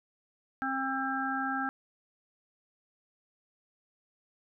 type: harmonic tone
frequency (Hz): 266.5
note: C4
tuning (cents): +32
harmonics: 1 / 3 / 5 / 6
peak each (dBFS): -35 / -35 / -35 / -35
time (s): 0.62-1.69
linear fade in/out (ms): 0
effects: none